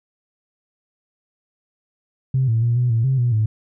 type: tone with pitch steps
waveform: sine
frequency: 131.4 / 113.2 / 118.2 / 123.2 / 113.9 / 132.9 / 121.4 / 108.7 Hz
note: C3 / A2 / A#2 / B2 / A#2 / C3 / B2 / A2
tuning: +8 / +50 / +24 / -4 / -40 / +27 / -29 / -21 cents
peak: -14 dBFS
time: 2.34-3.46 s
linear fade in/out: 5 ms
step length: 140 ms
effects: tanh soft clip ceiling -10 dBFS